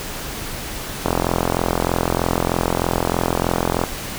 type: click train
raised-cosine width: 1 ms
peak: -3 dBFS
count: 121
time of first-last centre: 1.06-3.838 s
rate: 43.2 Hz
effects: pink hiss -29 dBFS RMS until 4.18 s